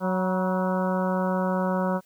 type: harmonic tone with a mistuned harmonic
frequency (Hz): 185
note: F#3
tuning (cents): 0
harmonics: 1 / 2 / 3 / 4 / 5 / 6 / 7 / 8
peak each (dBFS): -25 / -34 / -28 / -36 / -31 / -38 / -36 / -38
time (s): 0-2.01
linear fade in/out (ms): 50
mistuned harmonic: 5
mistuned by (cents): +51
effects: white hiss -62 dBFS RMS until 2.05 s